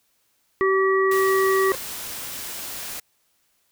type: harmonic tone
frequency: 384.1 Hz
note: G4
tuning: 35 cents flat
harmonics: 1 / 3 / 5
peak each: -18 / -23 / -25 dBFS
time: 0.61-1.72 s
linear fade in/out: 0 ms
type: noise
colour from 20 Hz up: white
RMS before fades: -33 dBFS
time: 1.11-3 s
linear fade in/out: 5 ms
type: tone with exponential growth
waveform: sawtooth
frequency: 528 Hz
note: C5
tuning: 16 cents sharp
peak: -22 dBFS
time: 1.66-1.75 s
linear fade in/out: 0 ms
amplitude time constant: 19 ms
effects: white hiss -67 dBFS RMS until 3.71 s